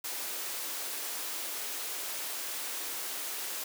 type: high-pass noise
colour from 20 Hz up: white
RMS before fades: -37 dBFS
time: 0.04-3.64 s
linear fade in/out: 5 ms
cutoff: 280 Hz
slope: 24 dB/octave
effects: none